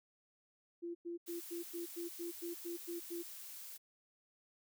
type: tone bursts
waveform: sine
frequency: 343 Hz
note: F4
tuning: 31 cents flat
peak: -40 dBFS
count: 11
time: 0.82-3.23 s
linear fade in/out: 20 ms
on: 130 ms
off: 98 ms
type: noise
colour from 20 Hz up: blue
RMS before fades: -50 dBFS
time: 1.26-3.78 s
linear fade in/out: 20 ms
effects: none